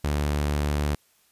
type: tone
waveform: sawtooth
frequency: 73.42 Hz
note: D2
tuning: in tune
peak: -19 dBFS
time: 0.04-0.95 s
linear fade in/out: 5 ms
effects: white hiss -63 dBFS RMS until 1.31 s + resampled to 32000 Hz